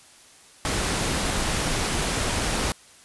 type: noise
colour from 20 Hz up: pink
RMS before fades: -25 dBFS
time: 0.65-2.72 s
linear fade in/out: 0 ms
effects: white hiss -51 dBFS RMS until 3.04 s + resampled to 24000 Hz